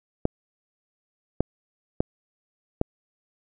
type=clicks; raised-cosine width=2 ms; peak=-7 dBFS; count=4; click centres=0.254 / 1.406 / 2.005 / 2.814 s; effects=none